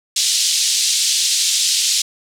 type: band-pass noise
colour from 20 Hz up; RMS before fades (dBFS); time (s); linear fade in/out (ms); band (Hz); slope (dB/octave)
pink; -17; 0.16-2.02; 5; 3500 to 8600; 24
effects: none